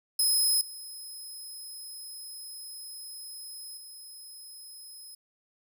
15% pulse tone with level steps, 5110 Hz, D#8, 45 cents sharp, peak -17 / -35 / -39 dBFS, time 0.19-5.15 s, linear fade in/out 5 ms, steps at 0.61 / 3.77 s, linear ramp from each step 2 ms, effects none

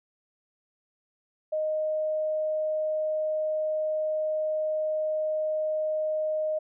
sine tone, 620 Hz, D#5, 6 cents flat, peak -25 dBFS, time 1.52-6.59 s, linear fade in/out 10 ms, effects none

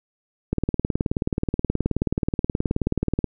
click train, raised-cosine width 3 ms, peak -8 dBFS, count 52, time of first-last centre 0.53-3.243 s, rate 18.8 Hz, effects none

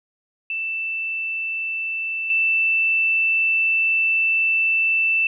sine tone pair in turn, 2658 / 2658 Hz, E7 / E7, +14 / +14 cents, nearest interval unison, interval 0 cents, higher neither, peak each -23 / -16 dBFS, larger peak second, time 0.5-2.3 / 2.3-5.27 s, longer second, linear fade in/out 2 ms, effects none

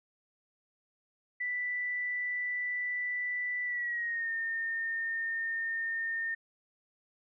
sine tone with pitch glide, 1977 to 1823.4 Hz, B6 to A#6, +1 to -39 cents, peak -31 dBFS, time 1.4-6.35 s, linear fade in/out 10 ms, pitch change -140 cents, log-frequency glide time 3.64-4.31 s, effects none

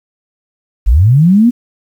sine linear sweep, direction up, 42.51 to 250 Hz, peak -4 dBFS, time 0.86-1.51 s, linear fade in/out 20 ms, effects 7-bit

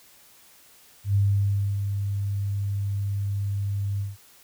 sine tone with ADSR envelope, 100 Hz, G2, 35 cents sharp, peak -17 dBFS, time 1.04-4.17 s, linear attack 110 ms, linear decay 630 ms, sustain -7 dB, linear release 170 ms, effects white hiss -54 dBFS RMS until 4.43 s

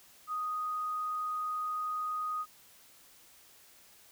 sine tone, 1244.5 Hz, D#6, in tune, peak -32 dBFS, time 0.27-2.46 s, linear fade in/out 50 ms, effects white hiss -59 dBFS RMS until 4.11 s

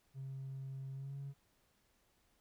triangle tone with pitch glide, 134.5 to 139 Hz, C3 to C#3, +48 to +5 cents, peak -39 dBFS, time 0.14-1.34 s, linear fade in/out 50 ms, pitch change +57 cents, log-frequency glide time 0.93-1.15 s, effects tanh soft clip ceiling -39 dBFS + pink hiss -75 dBFS RMS until 2.4 s

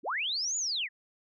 sine linear two-way sweep, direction up then down, 185 to 7040 to 1723 Hz, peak -29 dBFS, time 0.03-0.89 s, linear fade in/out 50 ms, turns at 0.57 s, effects none

